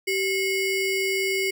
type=ring-modulated tone; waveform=square; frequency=1273 Hz; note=D#6; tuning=39 cents sharp; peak=-20 dBFS; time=0.07-1.51 s; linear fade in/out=10 ms; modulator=887 Hz; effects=none